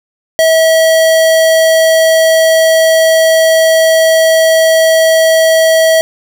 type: tone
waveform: square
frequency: 646 Hz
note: E5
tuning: 35 cents flat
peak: -6 dBFS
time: 0.39-6.01 s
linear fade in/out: 0 ms
effects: none